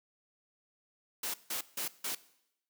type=noise bursts; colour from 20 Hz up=white; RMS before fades=-36 dBFS; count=4; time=1.23-2.15 s; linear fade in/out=5 ms; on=110 ms; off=160 ms; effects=noise-tail reverb RT60 0.8 s tail -19 dB re dry + high-pass 200 Hz 12 dB/octave